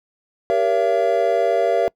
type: chord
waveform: triangle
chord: G diminished seventh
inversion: none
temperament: just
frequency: 392 / 470.4 / 564.5 / 677.4 Hz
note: G4 / Bb4 / Db5 / Fb5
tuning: 0 / +16 / +31 / +47 cents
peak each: -22 / -19 / -20 / -17 dBFS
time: 0.5-1.88 s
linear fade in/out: 0 ms
effects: noise-tail reverb RT60 0.1 s tail -25 dB re dry